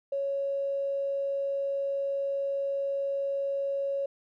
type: tone with tanh clipping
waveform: triangle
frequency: 554.4 Hz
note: C#5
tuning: in tune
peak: -27 dBFS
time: 0.12-4.06 s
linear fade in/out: 5 ms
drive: 3 dB
effects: none